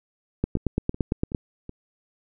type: two click trains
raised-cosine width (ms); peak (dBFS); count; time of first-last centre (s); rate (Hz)
3; -9 / -23; 9 / 4; 0.44-1.348 / 0.57-1.694; 8.81 / 2.67
effects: none